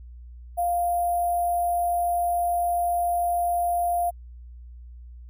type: tone with sample-and-hold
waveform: sine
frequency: 698.5 Hz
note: F5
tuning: in tune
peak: -21 dBFS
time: 0.57-4.11 s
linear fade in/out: 20 ms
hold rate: 11025 Hz
effects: added 60 Hz sine -40 dBFS peak until 5.29 s